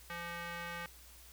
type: tone with band-pass filter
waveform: square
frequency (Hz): 171.4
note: F3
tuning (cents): -32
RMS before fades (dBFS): -43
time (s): 0.1-0.86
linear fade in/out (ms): 0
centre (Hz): 1800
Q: 1.4
effects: added 60 Hz sine -58 dBFS peak until 1.32 s + white hiss -58 dBFS RMS until 1.32 s